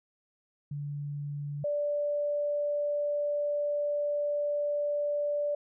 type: tone pair in turn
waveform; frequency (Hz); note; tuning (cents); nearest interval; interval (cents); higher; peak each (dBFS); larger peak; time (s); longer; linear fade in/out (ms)
sine; 144.7 / 584.5; D3 / D5; -25 / -8; 2 octaves; 2417; second; -33 / -27; second; 0.71-1.64 / 1.64-5.55; second; 5
effects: none